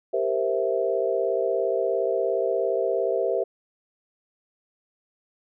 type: chord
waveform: sine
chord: C dominant seventh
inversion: second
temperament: equal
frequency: 392 / 466.2 / 523.3 / 659.3 Hz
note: G4 / Bb4 / C5 / E5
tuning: 0 / 0 / 0 / 0 cents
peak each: -27 dBFS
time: 0.13-3.44 s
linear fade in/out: 10 ms
effects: none